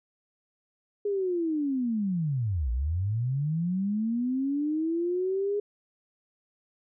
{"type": "linear two-way sweep", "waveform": "sine", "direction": "down then up", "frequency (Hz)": [415.3, 56.2, 415.3], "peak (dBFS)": -25, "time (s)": [1.05, 5.6], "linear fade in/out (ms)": 5, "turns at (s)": 2.71, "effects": []}